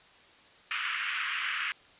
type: band-pass noise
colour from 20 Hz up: white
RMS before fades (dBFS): -33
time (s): 0.71-1.72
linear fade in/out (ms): 0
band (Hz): 1200 to 3000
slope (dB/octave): 48
effects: white hiss -57 dBFS RMS until 1.99 s + resampled to 8000 Hz